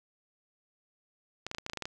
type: clicks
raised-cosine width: 0.2 ms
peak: -19 dBFS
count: 10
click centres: 1.466 / 1.514 / 1.548 / 1.584 / 1.664 / 1.698 / 1.734 / 1.773 / 1.823 / 1.855 s
effects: none